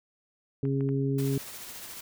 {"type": "harmonic tone", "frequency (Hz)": 136.8, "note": "C#3", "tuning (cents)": -23, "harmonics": [1, 2, 3], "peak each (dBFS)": [-27, -30, -32], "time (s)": [0.63, 1.38], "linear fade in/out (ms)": 2}
{"type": "clicks", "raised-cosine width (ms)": 0.5, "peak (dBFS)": -32, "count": 3, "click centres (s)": [0.653, 0.808, 0.89]}
{"type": "noise with tremolo", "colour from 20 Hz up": "white", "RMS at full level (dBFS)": -41, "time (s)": [1.18, 2.01], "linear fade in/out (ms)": 5, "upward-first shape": "sine", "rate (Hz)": 14, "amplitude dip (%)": 30}
{"effects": []}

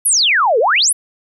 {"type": "exponential two-way sweep", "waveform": "sine", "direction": "down then up", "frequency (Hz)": [11840, 415.3, 11840], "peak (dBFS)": -10, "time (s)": [0.05, 0.93], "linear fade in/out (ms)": 10, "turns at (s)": 0.59, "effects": []}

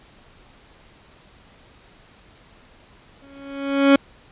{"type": "tone with exponential growth", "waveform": "30% pulse", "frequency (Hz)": 277.2, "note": "C#4", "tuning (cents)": 0, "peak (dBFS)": -6, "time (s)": [3.22, 3.96], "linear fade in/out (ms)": 5, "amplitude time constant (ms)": 160, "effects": ["pink hiss -51 dBFS RMS until 4.31 s", "resampled to 8000 Hz"]}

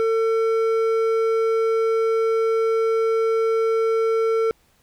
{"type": "tone with hard clipping", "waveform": "sine", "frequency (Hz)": 450, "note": "A4", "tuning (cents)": 39, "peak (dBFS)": -19, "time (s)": [0, 4.51], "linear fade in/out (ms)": 0, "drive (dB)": 8, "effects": ["pink hiss -61 dBFS RMS until 4.82 s"]}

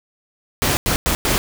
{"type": "noise bursts at uneven times", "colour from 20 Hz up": "pink", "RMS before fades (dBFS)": -18, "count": 4, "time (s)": [[0.62, 0.77], [0.86, 0.96], [1.06, 1.15], [1.25, 1.38]], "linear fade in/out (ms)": 0, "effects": []}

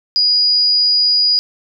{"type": "tone", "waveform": "sine", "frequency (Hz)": 4902, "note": "D#8", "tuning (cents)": -27, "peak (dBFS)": -10, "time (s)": [0.16, 1.39], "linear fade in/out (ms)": 0, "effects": []}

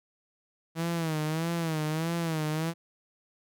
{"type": "tone with vibrato", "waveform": "sawtooth", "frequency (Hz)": 161.2, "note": "E3", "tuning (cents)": -38, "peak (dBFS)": -24, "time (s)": [0.75, 2.74], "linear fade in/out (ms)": 50, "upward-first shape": "sine", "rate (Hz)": 1.6, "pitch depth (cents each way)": 91, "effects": []}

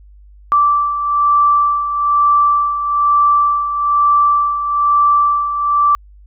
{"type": "beating tone pair", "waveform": "sine", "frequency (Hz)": [1167, 1168.1], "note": ["D6", "D6"], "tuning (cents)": [-11, -10], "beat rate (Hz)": 1.1, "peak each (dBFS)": [-11, -18], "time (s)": [0.52, 5.95], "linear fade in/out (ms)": 0, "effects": ["added 50 Hz sine -39 dBFS peak until 6.26 s"]}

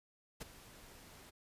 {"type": "noise with ADSR envelope", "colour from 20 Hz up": "pink", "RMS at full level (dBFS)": -43, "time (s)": [0.4, 1.31], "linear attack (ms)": 17, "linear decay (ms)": 16, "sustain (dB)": -14, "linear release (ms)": 22, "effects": ["resampled to 32000 Hz"]}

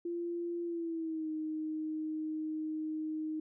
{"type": "tone with pitch glide", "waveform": "sine", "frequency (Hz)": [343.8, 311.6], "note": ["F4", "D#4"], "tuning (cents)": [-27, 3], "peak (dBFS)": -34, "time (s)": [0.05, 3.4], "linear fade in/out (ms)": 5, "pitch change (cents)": -170, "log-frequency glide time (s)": [0.64, 1.3], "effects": []}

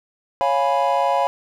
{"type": "chord", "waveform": "triangle", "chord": "C# dominant seventh", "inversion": "none", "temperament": "equal", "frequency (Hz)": [554.4, 698.5, 830.6, 987.8], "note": ["C#5", "E#5", "G#5", "B5"], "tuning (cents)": [0, 0, 0, 0], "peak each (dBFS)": -20, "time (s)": [0.41, 1.27], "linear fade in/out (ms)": 0, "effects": []}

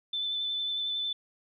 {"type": "tone with vibrato", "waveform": "sine", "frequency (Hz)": 3520, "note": "A7", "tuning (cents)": 0, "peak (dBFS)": -29, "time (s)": [0.13, 1.13], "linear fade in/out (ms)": 5, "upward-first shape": "sine", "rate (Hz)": 11, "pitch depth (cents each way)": 16, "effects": []}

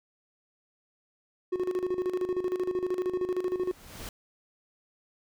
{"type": "tone with tremolo", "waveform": "triangle", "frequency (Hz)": 365.2, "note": "F#4", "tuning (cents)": -23, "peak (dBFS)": -23, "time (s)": [1.52, 3.72], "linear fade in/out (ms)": 10, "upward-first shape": "square", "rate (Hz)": 13, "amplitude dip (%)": 70}
{"type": "noise with exponential growth", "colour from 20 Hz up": "pink", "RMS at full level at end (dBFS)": -38, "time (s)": [3.3, 4.09], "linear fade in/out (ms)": 2, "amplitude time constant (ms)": 170}
{"effects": []}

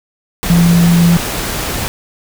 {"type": "tone in noise", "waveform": "sine", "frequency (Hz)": 171, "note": "F3", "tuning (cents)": -36, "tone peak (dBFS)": -6, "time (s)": [0.5, 1.17], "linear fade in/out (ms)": 0, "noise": "pink", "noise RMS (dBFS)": -19, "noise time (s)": [0.43, 1.88], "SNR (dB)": 10, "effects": []}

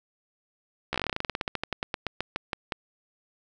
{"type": "slowing click train", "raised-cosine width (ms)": 0.3, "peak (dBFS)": -12, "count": 27, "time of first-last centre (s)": [0.93, 2.722], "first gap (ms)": 14, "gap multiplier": 1.11, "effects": []}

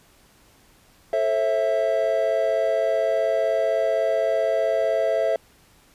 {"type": "chord", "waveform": "triangle", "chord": "A minor", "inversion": "none", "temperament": "equal with one note detuned", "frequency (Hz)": [440, 535.8, 659.3], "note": ["A4", "C5", "E5"], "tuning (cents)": [0, 41, 0], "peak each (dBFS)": [-25, -23, -19], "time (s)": [1.13, 5.36], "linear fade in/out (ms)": 2, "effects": ["pink hiss -56 dBFS RMS until 5.94 s", "resampled to 32000 Hz"]}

